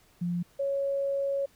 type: tone pair in turn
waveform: sine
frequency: 174.61 / 554.4 Hz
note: F3 / C#5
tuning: 0 / 0 cents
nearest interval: octave + minor sixth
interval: 2000 cents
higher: second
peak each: -27 / -26 dBFS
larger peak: second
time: 0.21-0.43 / 0.59-1.46 s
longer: second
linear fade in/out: 10 ms
effects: pink hiss -62 dBFS RMS until 1.55 s